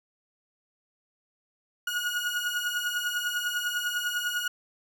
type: beating tone pair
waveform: 30% pulse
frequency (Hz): 1442 / 1452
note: F#6 / F#6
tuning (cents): -45 / -33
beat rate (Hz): 10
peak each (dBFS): -28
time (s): 1.87-4.48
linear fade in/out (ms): 5
effects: none